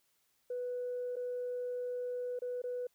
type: tone with dropouts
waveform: sine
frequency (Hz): 493.9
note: B4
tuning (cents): 0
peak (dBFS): -34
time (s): 0.5-2.87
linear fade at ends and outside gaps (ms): 5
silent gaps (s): 1.158-1.165 / 2.391-2.419 / 2.619-2.638
effects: tanh soft clip ceiling -31 dBFS + white hiss -75 dBFS RMS until 2.94 s